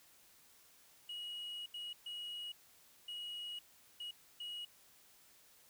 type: tone bursts at uneven times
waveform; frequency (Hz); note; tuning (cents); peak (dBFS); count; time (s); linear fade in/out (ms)
sine; 2900; F#7; -35; -40; 6; 1.09-1.66 / 1.74-1.93 / 2.06-2.52 / 3.08-3.59 / 4-4.11 / 4.4-4.65; 5
effects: tanh soft clip ceiling -41 dBFS + white hiss -65 dBFS RMS until 5.69 s

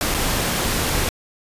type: noise with dropouts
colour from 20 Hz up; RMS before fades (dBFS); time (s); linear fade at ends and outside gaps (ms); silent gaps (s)
pink; -21; 0.01-1.09; 1; 0.142-0.146
effects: resampled to 32000 Hz

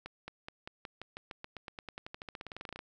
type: accelerating click train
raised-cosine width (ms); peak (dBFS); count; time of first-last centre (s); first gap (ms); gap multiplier
0.3; -26; 29; 0.06-2.791; 220; 0.93
effects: none

